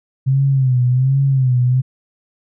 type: tone with vibrato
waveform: sine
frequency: 130.7 Hz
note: C3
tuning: 1 cent flat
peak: -11 dBFS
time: 0.26-1.82 s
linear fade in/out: 20 ms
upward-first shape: sine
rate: 1.3 Hz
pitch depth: 93 cents each way
effects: none

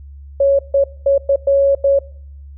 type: tone bursts at uneven times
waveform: sine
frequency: 554.4 Hz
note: C#5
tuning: in tune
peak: -9 dBFS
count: 6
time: 0.4-0.59 / 0.74-0.84 / 1.06-1.18 / 1.29-1.36 / 1.47-1.75 / 1.84-1.99 s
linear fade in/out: 5 ms
effects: noise-tail reverb RT60 0.6 s tail -22 dB re dry + added 70 Hz sine -33 dBFS peak until 2.57 s

